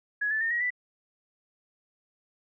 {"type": "tone with pitch steps", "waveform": "sine", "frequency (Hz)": [1679, 1749.3, 1822.5, 1898.8, 1978.3], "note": ["G#6", "A6", "A#6", "A#6", "B6"], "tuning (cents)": [18, -11, -40, 31, 2], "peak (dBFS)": -25, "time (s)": [0.21, 0.705], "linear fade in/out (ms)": 10, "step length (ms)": 99, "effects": []}